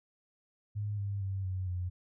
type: tone with pitch steps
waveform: sine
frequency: 103.83 / 100.18 / 96.65 / 93.25 / 89.97 Hz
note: G#2 / G2 / G2 / F#2 / F#2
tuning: 0 / +38 / -24 / +14 / -48 cents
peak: -32 dBFS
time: 0.75-1.9 s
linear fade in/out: 20 ms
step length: 230 ms
effects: none